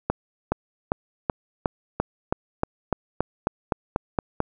accelerating click train, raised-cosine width 1 ms, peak -7 dBFS, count 15, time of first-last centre 0.1-4.404 s, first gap 420 ms, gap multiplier 0.95, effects none

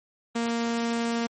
sawtooth tone, 232.9 Hz, A#3, 1 cent flat, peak -21 dBFS, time 0.35-1.27 s, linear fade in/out 10 ms, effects MP3 32 kbps

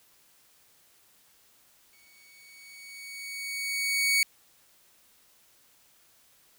sawtooth tone with exponential growth, 2238 Hz, C#7, 16 cents sharp, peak -17 dBFS, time 1.93-4.23 s, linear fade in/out 1 ms, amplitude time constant 500 ms, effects white hiss -62 dBFS RMS until 6.58 s

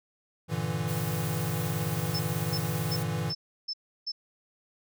square chord, E half-diminished seventh, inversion first, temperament equal, 98 / 116.54 / 146.83 / 164.81 Hz, G2 / Bb2 / D3 / E3, 0 / 0 / 0 / 0 cents, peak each -38 / -35 / -35 / -33 dBFS, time 0.48-3.34 s, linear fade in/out 50 ms
blue noise, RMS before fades -40 dBFS, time 0.87-3.04 s, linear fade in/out 20 ms
sine tone bursts, 5270 Hz, E8, 1 cent flat, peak -30 dBFS, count 6, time 2.14-4.12 s, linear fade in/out 10 ms, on 55 ms, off 330 ms
effects none

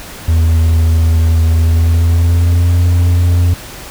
triangle tone with pitch glide, 81.6 to 87.46 Hz, E2 to F2, -17 to +3 cents, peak -5 dBFS, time 0.28-3.54 s, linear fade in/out 5 ms, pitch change +120 cents, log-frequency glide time 1.59-2.76 s, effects pink hiss -30 dBFS RMS until 3.9 s

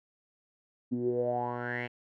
10% pulse tone with low-pass filter sweep, 121.4 Hz, B2, 29 cents flat, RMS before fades -32 dBFS, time 0.91-1.88 s, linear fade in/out 20 ms, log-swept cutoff 250 to 2500 Hz, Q 8.3, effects none

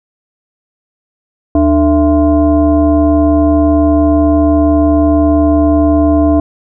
sine tone with frequency modulation, 296.9 Hz, D4, 19 cents sharp, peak -6 dBFS, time 1.55-6.4 s, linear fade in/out 2 ms, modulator 372 Hz, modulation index 1, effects none

